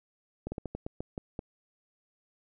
slowing click train, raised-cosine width 2 ms, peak -22 dBFS, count 9, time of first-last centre 0.47-1.392 s, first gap 50 ms, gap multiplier 1.23, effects none

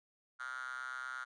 5% pulse tone with high-pass filter, 128.4 Hz, C3, 32 cents flat, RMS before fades -43 dBFS, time 0.39-1.25 s, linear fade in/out 20 ms, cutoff 1400 Hz, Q 9.9, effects resampled to 22050 Hz

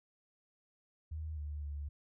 sine tone with pitch steps, 78.2 / 74 / 72.4 Hz, D#2 / D2 / D2, +9 / +14 / -24 cents, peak -38 dBFS, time 1.11-1.89 s, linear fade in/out 10 ms, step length 260 ms, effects none

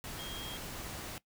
sine tone in noise, 3243 Hz, G#7, 42 cents flat, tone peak -43 dBFS, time 0.19-0.57 s, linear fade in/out 0 ms, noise pink, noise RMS -43 dBFS, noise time 0.04-1.18 s, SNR -3 dB, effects noise-tail reverb RT60 0.1 s tail -19 dB re dry

